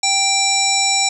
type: harmonic tone with a mistuned harmonic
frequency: 783 Hz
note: G5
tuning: 2 cents flat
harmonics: 1 / 3 / 5 / 7 / 9 / 10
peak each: -21 / -21 / -21 / -21 / -21 / -21 dBFS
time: 0.03-1.09 s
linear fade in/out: 5 ms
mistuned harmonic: 5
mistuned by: +17 cents
effects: 8-bit